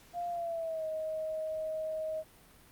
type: tone with pitch glide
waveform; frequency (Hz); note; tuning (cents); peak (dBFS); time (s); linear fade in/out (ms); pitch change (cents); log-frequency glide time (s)
sine; 698.5 to 629.5; F5 to D#5; 0 to +20; -33; 0.13-2.24; 50; -180; 0.29-0.86
effects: pink hiss -59 dBFS RMS until 2.71 s + Opus 48 kbps